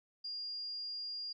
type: tone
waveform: sine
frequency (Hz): 4820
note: D8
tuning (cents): +44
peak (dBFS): -39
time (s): 0.24-1.33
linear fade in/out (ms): 10
effects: none